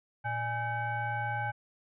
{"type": "tone with frequency modulation", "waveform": "sine", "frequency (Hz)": 828, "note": "G#5", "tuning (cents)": -5, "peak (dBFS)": -30, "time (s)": [0.24, 1.52], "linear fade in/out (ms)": 20, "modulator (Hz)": 712, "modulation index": 1.2, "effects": []}